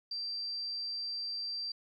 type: tone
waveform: sine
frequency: 4699 Hz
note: D8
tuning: in tune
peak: -35 dBFS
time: 0.11-1.72 s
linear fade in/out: 5 ms
effects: 12-bit